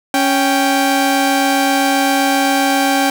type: tone pair together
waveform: sawtooth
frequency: 277.2 / 784 Hz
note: C#4 / G5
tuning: 0 / 0 cents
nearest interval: octave + tritone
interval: 1800 cents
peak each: -11 dBFS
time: 0.14-3.1 s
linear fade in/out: 2 ms
effects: none